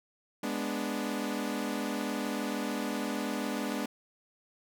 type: chord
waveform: sawtooth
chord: G# diminished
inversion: none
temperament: equal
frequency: 207.7 / 246.9 / 293.7 Hz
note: G#3 / B3 / D4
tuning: 0 / 0 / 0 cents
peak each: -32 dBFS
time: 0.43-3.86 s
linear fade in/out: 5 ms
effects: none